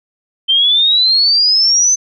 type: exponential sweep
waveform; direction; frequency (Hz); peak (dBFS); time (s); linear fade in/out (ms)
sine; up; 3114 to 6200; -8; 0.48-1.96; 20
effects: none